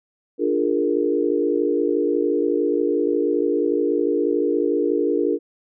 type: chord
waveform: sine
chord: Bb dominant seventh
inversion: first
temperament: equal with one note detuned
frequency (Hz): 295 / 349.2 / 415.3 / 466.2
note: D4 / F4 / Ab4 / Bb4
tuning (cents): +8 / 0 / 0 / 0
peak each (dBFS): -23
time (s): 0.38-5.39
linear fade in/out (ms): 50
effects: none